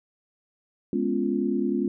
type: chord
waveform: sine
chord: C# dominant seventh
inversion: second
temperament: equal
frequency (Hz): 207.7 / 246.9 / 277.2 / 349.2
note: G#3 / B3 / C#4 / E#4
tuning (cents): 0 / 0 / 0 / 0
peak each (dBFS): -28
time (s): 0.93-1.88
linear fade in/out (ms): 2
effects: none